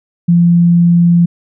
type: tone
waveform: sine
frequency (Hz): 172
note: F3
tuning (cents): -26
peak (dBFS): -5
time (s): 0.28-1.26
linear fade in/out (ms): 10
effects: none